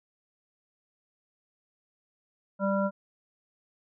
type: harmonic tone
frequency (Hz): 196.6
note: G3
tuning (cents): +5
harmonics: 1 / 3 / 5 / 7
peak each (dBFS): -27 / -28 / -35 / -34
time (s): 2.59-2.91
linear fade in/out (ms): 50
effects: none